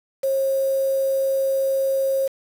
sine tone with quantisation, 539 Hz, C#5, 49 cents flat, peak -18 dBFS, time 0.23-2.28 s, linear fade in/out 10 ms, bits 6, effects none

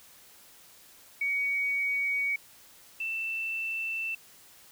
sine tone pair in turn, 2248 / 2668 Hz, C#7 / E7, +24 / +20 cents, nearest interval minor third, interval 296 cents, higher second, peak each -26 / -30 dBFS, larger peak first, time 1.21-2.36 / 3-4.15 s, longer neither, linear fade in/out 5 ms, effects white hiss -55 dBFS RMS until 4.71 s

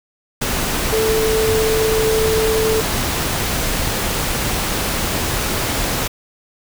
sine tone in noise, 440 Hz, A4, in tune, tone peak -15 dBFS, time 0.92-2.81 s, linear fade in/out 10 ms, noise pink, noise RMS -20 dBFS, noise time 0.41-6.08 s, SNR +2 dB, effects none

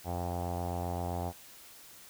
sawtooth tone with low-pass filter, 87.7 Hz, F2, 8 cents sharp, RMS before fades -35 dBFS, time 0.04-1.33 s, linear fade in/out 50 ms, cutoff 770 Hz, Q 5.4, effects white hiss -53 dBFS RMS until 2.09 s

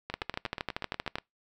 two click trains, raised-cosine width 0.3 ms, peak -19 / -15 dBFS, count 10 / 14, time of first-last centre 0.1-1.184 / 0.14-1.156 s, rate 8.3 / 12.8 Hz, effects noise-tail reverb RT60 0.2 s tail -25 dB re dry

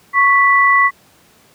sine tone pair together, 1108.7 / 1973.8 Hz, C#6 / B6, 0 / -2 cents, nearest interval minor seventh, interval 998 cents, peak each -11 dBFS, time 0.13-0.91 s, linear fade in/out 50 ms, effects pink hiss -50 dBFS RMS until 1.54 s + high-pass 100 Hz 12 dB/octave

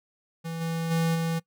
square tone with level steps, 164.81 Hz, E3, in tune, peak -32 / -28 / -23 / -26 dBFS, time 0.44-1.4 s, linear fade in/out 20 ms, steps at 0.6 / 0.9 / 1.14 s, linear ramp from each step 20 ms, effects noise-tail reverb RT60 0.1 s tail -22 dB re dry

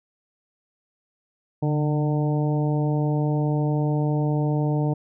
harmonic tone with a mistuned harmonic, 150.4 Hz, D3, 42 cents sharp, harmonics 1 / 2 / 3 / 4 / 5 / 6, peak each -21 / -27 / -31 / -33 / -35 / -37 dBFS, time 1.62-4.94 s, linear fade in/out 10 ms, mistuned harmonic 1, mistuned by -43 cents, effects none

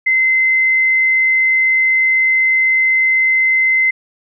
sine tone, 2062 Hz, C7, 26 cents flat, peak -10 dBFS, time 0.06-3.91 s, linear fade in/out 10 ms, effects none

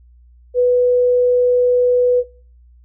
sine tone, 493.9 Hz, B4, in tune, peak -10 dBFS, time 0.54-2.24 s, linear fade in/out 50 ms, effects noise-tail reverb RT60 0.4 s tail -21 dB re dry + added 60 Hz sine -44 dBFS peak until 2.84 s

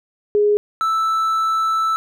sine / triangle tone pair in turn, 415.3 / 1318.5 Hz, G#4 / E6, 0 / 0 cents, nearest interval octave + minor sixth, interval 2000 cents, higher second, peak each -12 / -14 dBFS, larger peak first, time 0.35-0.57 / 0.81-1.96 s, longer second, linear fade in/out 0 ms, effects none

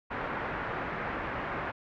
white low-pass noise, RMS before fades -35 dBFS, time 0.1-1.72 s, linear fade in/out 20 ms, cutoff 1800 Hz, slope 24 dB/octave, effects none

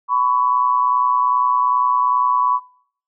sine tone pair together, 1000 / 1122.5 Hz, B5 / C#6, +21 / +21 cents, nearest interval major second, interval 200 cents, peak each -17 dBFS, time 0.08-2.6 s, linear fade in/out 50 ms, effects noise-tail reverb RT60 0.6 s tail -22 dB re dry

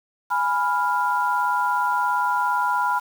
sine chord, F diminished, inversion first, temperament equal, 830.6 / 987.8 / 1396.9 Hz, Ab5 / Cb6 / F6, 0 / 0 / 0 cents, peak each -26 / -21 / -25 dBFS, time 0.3-3 s, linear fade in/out 20 ms, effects 7-bit

